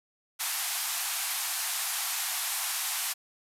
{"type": "band-pass noise", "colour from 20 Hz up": "white", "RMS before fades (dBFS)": -32, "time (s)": [0.39, 3.14], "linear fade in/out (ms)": 20, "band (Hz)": [680, 14000], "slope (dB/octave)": 96, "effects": []}